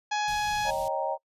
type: harmonic tone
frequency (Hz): 838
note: G#5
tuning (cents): +15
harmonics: 1 / 2 / 3 / 4 / 5 / 6 / 7 / 8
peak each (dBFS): -27 / -33 / -37 / -39 / -41 / -43 / -44 / -45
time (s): 0.11-0.71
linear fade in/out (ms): 10
type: band-stop noise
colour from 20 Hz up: pink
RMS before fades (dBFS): -43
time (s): 0.28-0.88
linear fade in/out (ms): 0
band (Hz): 190 to 3000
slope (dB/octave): 24
type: chord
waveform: sine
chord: Eb dominant seventh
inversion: third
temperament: equal with one note detuned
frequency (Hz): 548 / 622.3 / 784 / 932.3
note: Db5 / Eb5 / G5 / Bb5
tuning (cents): -20 / 0 / 0 / 0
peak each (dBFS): -32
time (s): 0.64-1.18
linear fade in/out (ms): 50
effects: noise-tail reverb RT60 0.1 s tail -25 dB re dry + resampled to 32000 Hz